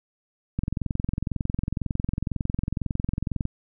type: click train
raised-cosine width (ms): 5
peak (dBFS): -13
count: 64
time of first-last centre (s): 0.59-3.454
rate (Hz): 22
effects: none